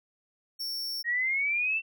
45% pulse tone, 5460 Hz, F8, 40 cents flat, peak -32 dBFS, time 0.59-1.03 s, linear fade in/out 20 ms
sine exponential sweep, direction up, 1864.7 to 2707 Hz, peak -25 dBFS, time 1.04-1.82 s, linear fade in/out 50 ms
effects none

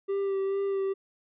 triangle tone with vibrato, 392 Hz, G4, in tune, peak -24 dBFS, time 0.08-0.94 s, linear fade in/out 20 ms, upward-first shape sine, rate 2.3 Hz, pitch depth 19 cents each way, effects resampled to 8000 Hz

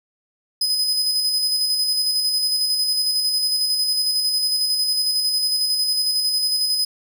40% pulse tone with tremolo, 5030 Hz, D#8, 18 cents sharp, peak -16 dBFS, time 0.61-6.85 s, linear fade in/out 5 ms, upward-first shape square, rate 11 Hz, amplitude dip 30%, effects none

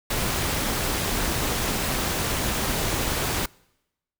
pink noise with amplitude modulation, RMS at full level -23 dBFS, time 0.1-3.46 s, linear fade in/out 5 ms, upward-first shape sine, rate 270 Hz, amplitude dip 55%, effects noise-tail reverb RT60 0.9 s tail -25 dB re dry

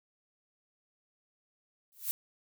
violet noise with exponential growth, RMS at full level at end -29 dBFS, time 1.92-2.11 s, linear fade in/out 0 ms, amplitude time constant 41 ms, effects none

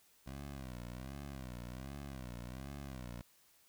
15% pulse tone with vibrato, 64.9 Hz, C2, 13 cents flat, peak -38 dBFS, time 0.26-3.22 s, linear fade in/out 10 ms, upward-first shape sine, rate 1.3 Hz, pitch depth 150 cents each way, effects white hiss -68 dBFS RMS until 3.68 s

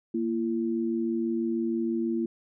sine tone pair together, 231.9 / 338.1 Hz, A#3 / E4, -9 / +44 cents, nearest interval perfect fifth, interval 653 cents, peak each -28 dBFS, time 0.14-2.26 s, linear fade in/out 5 ms, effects none

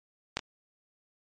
clicks, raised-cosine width 0.2 ms, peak -10 / -19 dBFS, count 2, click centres 0.37 / 0.392 s, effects MP3 48 kbps

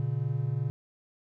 triangle tone pair together, 118.6 / 141.15 Hz, A#2 / C#3, +30 / +32 cents, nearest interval minor third, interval 302 cents, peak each -28 dBFS, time 0-0.7 s, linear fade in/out 0 ms, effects none

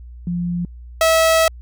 sine / sawtooth tone pair in turn, 174.61 / 649 Hz, F3 / E5, 0 / -27 cents, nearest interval octave + major seventh, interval 2273 cents, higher second, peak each -19 / -8 dBFS, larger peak second, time 0.27-0.65 / 1.01-1.48 s, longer second, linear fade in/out 2 ms, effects added 60 Hz sine -34 dBFS peak until 1.61 s

